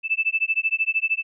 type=tone with tremolo; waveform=sine; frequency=2637 Hz; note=E7; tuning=in tune; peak=-16 dBFS; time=0.03-1.23 s; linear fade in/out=50 ms; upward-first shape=sine; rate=13 Hz; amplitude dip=100%; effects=none